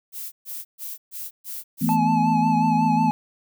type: noise bursts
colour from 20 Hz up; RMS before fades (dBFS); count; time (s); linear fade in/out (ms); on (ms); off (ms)
violet; -33; 6; 0.12-1.97; 50; 200; 130
type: chord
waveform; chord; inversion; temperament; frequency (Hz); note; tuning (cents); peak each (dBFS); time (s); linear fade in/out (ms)
sine; E suspended fourth; none; just; 164.81 / 219.8 / 247.2; E3 / A3 / B3; 0 / -2 / +2; -24 / -23 / -23; 1.81-3.11; 10
type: tone with vibrato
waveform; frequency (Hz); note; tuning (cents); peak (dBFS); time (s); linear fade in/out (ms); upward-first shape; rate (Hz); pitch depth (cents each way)
triangle; 861; A5; -38; -18; 1.89-3.11; 0; sine; 5.5; 44
effects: none